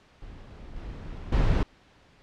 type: noise with level steps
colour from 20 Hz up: brown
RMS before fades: -43 / -38 / -22 dBFS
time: 0.22-1.63 s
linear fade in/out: 2 ms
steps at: 0.76 / 1.32 s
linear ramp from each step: 5 ms
effects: pink hiss -58 dBFS RMS until 2.22 s + low-pass 4000 Hz 12 dB/octave